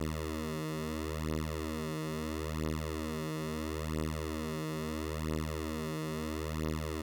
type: beating tone pair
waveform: 10% pulse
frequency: 77.78 / 78.53 Hz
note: D#2 / D#2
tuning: 0 / +17 cents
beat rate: 0.75 Hz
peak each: -29 dBFS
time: 0-7.02 s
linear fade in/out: 5 ms
effects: none